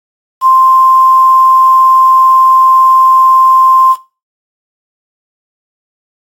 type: tone with quantisation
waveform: sine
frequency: 1047 Hz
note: C6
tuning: 1 cent sharp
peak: -3 dBFS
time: 0.41-3.96 s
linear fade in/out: 50 ms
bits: 5
effects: noise-tail reverb RT60 0.3 s tail -17 dB re dry + AAC 64 kbps